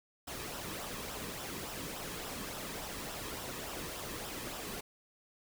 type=noise with flanger; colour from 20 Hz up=pink; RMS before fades=-42 dBFS; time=0.27-4.81 s; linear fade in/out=10 ms; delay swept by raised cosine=0.45 to 1.43 ms; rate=3.5 Hz; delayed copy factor=-0.5; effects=none